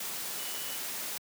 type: tone in noise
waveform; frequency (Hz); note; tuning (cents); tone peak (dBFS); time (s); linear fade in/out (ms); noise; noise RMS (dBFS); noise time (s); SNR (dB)
sine; 2960; F#7; 0; -45; 0.39-0.77; 5; white; -37; 0-1.18; -11
effects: high-pass 150 Hz 12 dB/octave